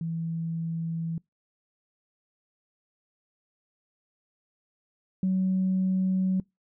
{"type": "tone pair in turn", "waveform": "sine", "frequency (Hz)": [164.81, 187.43], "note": ["E3", "F#3"], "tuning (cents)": [0, 23], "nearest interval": "major second", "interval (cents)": 223, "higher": "second", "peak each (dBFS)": [-28, -21], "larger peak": "second", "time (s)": [[0.01, 1.18], [5.23, 6.4]], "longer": "neither", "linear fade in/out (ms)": 2, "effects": ["noise-tail reverb RT60 0.2 s tail -26 dB re dry", "tanh soft clip ceiling -18 dBFS"]}